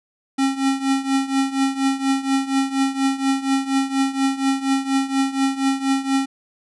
square tone with tremolo, 270 Hz, C#4, 45 cents flat, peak -15 dBFS, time 0.38-6.26 s, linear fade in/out 10 ms, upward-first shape triangle, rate 4.2 Hz, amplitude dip 85%, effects resampled to 24000 Hz

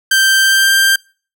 sawtooth tone with pitch glide, 1567 to 1579.7 Hz, G6 to G6, -1 to +13 cents, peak -5 dBFS, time 0.11-0.96 s, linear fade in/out 5 ms, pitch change +14 cents, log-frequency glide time 0.4-0.71 s, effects noise-tail reverb RT60 0.4 s tail -26 dB re dry

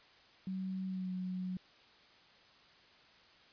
sine tone with pitch glide, 188.5 to 183.98 Hz, F#3 to F#3, +32 to -10 cents, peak -36 dBFS, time 0.47-1.57 s, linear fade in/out 2 ms, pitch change -42 cents, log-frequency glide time 0.87-1.11 s, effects white hiss -62 dBFS RMS until 3.52 s + resampled to 11025 Hz

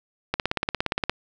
click train, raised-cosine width 0.3 ms, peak -7 dBFS, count 14, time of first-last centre 0.34-1.096 s, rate 17.2 Hz, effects none

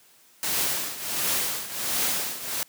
white noise with tremolo, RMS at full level -24 dBFS, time 0.43-2.63 s, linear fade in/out 0 ms, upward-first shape triangle, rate 1.4 Hz, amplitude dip 80%, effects white hiss -57 dBFS RMS until 2.68 s + high-pass 100 Hz 12 dB/octave

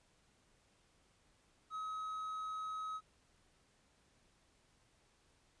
triangle tone, 1275 Hz, D#6, 42 cents sharp, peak -38 dBFS, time 1.7-3.01 s, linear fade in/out 50 ms, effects pink hiss -72 dBFS RMS until 5.6 s + resampled to 22050 Hz

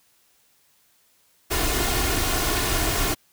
pink noise with comb filter, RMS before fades -23 dBFS, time 1.5-3.15 s, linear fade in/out 20 ms, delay 2.8 ms, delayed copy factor +0.6, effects white hiss -62 dBFS RMS until 3.32 s

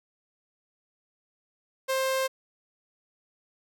sawtooth tone, 528 Hz, C5, 16 cents sharp, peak -21 dBFS, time 1.88-2.28 s, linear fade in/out 20 ms, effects none

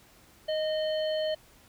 harmonic tone with a mistuned harmonic, 614 Hz, D#5, 23 cents flat, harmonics 1 / 3 / 5 / 7, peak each -27 / -43 / -38 / -43 dBFS, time 0.48-1.35 s, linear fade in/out 10 ms, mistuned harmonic 1, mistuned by +24 cents, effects pink hiss -58 dBFS RMS until 1.68 s

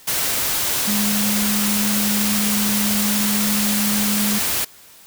sine tone in noise, 207.7 Hz, G#3, in tune, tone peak -20 dBFS, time 0.87-4.39 s, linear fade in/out 10 ms, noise white, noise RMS -21 dBFS, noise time 0.07-4.65 s, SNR -2 dB, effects white hiss -46 dBFS RMS until 5.06 s

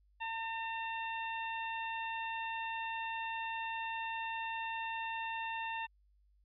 harmonic tone, 905 Hz, A5, 48 cents sharp, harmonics 1 / 2 / 3 / 4, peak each -39 / -43 / -43 / -51 dBFS, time 0.2-5.87 s, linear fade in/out 20 ms, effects added 50 Hz sine -66 dBFS peak until 6.44 s

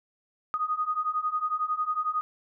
sine beating tone pair, 1236 / 1247 Hz, D#6 / D#6, -12 / +3 cents, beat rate 11 Hz, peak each -30 / -28 dBFS, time 0.54-2.21 s, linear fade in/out 0 ms, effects none

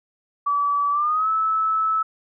sine tone with pitch glide, 1149 to 1304.7 Hz, D6 to E6, -38 to -18 cents, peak -18 dBFS, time 0.46-2.03 s, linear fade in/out 10 ms, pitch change +220 cents, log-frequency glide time 0.91-1.29 s, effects none

